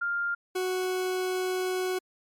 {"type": "tone pair in turn", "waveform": ["sine", "40% pulse"], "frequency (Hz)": [1400, 369.6], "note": ["F6", "F#4"], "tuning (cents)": [4, -2], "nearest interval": "octave + major seventh", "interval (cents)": 2306, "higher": "first", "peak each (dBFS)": -26, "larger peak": "neither", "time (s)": [[0.01, 0.35], [0.55, 1.99]], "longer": "second", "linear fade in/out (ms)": 10, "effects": ["MP3 64 kbps"]}